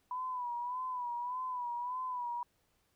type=tone with vibrato; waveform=sine; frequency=987.8 Hz; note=B5; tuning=in tune; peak=-35 dBFS; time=0.11-2.43 s; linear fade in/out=2 ms; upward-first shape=sine; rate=1.7 Hz; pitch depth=62 cents each way; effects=pink hiss -75 dBFS RMS until 2.95 s